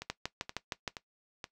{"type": "two click trains", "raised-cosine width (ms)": 0.2, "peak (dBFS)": [-16, -22], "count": [6, 4], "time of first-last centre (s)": [[0.1, 0.878], [0.02, 1.442]], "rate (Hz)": [6.43, 2.11], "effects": ["noise-tail reverb RT60 0.1 s tail -17 dB re dry"]}